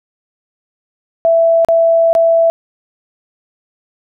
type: tone with dropouts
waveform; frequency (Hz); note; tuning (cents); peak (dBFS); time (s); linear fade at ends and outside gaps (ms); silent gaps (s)
sine; 663; E5; +10; -7; 1.25-2.5; 0; 1.648-1.686 / 2.13-2.151
effects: none